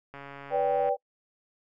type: click train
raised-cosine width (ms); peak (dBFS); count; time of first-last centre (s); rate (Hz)
0.5; -28; 106; 0.14-0.89; 140
type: chord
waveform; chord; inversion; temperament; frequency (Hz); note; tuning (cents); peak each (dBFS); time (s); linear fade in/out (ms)
sine; G major; first; equal with one note detuned; 493.9 / 578.9 / 784; B4 / D5 / G5; 0 / -25 / 0; -28 / -27 / -27; 0.5-0.97; 50
effects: noise-tail reverb RT60 0.1 s tail -26 dB re dry